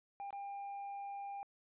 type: tone with dropouts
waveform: triangle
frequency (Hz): 800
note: G5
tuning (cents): +35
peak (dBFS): -40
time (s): 0.2-1.43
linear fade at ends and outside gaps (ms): 0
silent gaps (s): 0.306-0.328
effects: resampled to 8000 Hz